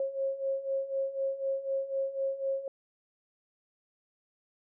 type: beating tone pair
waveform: sine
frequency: 539 / 543 Hz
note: C#5 / C#5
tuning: -49 / -36 cents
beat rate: 4 Hz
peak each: -35 / -31 dBFS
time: 0-2.68 s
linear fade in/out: 2 ms
effects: none